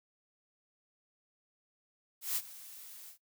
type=noise with ADSR envelope; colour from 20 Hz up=blue; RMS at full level=-32 dBFS; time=2.21-3.18 s; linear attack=150 ms; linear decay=52 ms; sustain=-18 dB; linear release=99 ms; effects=noise-tail reverb RT60 0.1 s tail -19 dB re dry